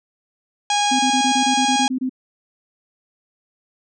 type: harmonic tone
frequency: 822 Hz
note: G#5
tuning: 18 cents flat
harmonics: 1 / 2 / 3 / 4 / 5 / 6 / 7 / 8 / 9 / 10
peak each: -18 / -30 / -27 / -24 / -31 / -31 / -30 / -28 / -39 / -34 dBFS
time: 0.7-1.88 s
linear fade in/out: 2 ms
type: tone bursts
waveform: sine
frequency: 258 Hz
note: C4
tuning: 24 cents flat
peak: -19 dBFS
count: 11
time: 0.91-2.095 s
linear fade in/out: 10 ms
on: 85 ms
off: 25 ms
effects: none